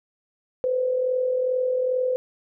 sine tone with amplitude modulation, 508 Hz, B4, 49 cents sharp, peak -18 dBFS, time 0.64-2.16 s, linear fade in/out 0 ms, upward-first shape sine, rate 42.4 Hz, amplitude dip 50%, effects none

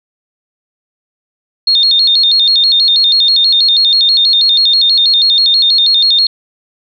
sine tone with vibrato, 3953 Hz, B7, 1 cent sharp, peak -6 dBFS, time 1.67-6.27 s, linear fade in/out 5 ms, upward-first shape square, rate 6.2 Hz, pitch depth 140 cents each way, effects none

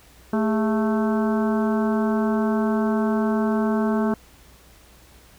harmonic tone with a mistuned harmonic, 220 Hz, A3, in tune, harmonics 1 / 2 / 3 / 4 / 5 / 6 / 7, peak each -20 / -26 / -30 / -32 / -34 / -36 / -37 dBFS, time 0.33-4.14 s, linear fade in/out 2 ms, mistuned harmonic 2, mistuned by -110 cents, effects added 60 Hz sine -52 dBFS peak until 5.38 s + pink hiss -52 dBFS RMS until 5.38 s

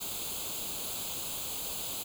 white noise with comb filter, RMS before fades -37 dBFS, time 0-2.04 s, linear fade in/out 20 ms, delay 0.27 ms, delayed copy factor +0.8, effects none

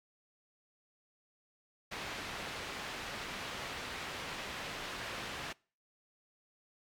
white low-pass noise, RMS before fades -42 dBFS, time 1.91-5.53 s, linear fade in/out 10 ms, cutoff 2900 Hz, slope 12 dB/octave, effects noise-tail reverb RT60 0.4 s tail -25 dB re dry + MP3 96 kbps

